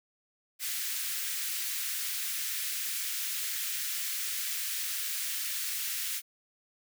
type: high-pass noise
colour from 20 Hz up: white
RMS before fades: -34 dBFS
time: 0.59-6.22 s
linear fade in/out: 50 ms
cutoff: 1600 Hz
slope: 24 dB/octave
effects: none